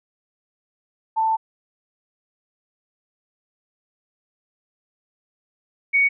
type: tone pair in turn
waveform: sine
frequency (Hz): 887 / 2235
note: A5 / C#7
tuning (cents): +14 / +14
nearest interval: octave + major third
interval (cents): 1600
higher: second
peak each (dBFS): -17 / -14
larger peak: second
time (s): 1.16-1.37 / 5.93-6.09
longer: first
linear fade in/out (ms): 20
effects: none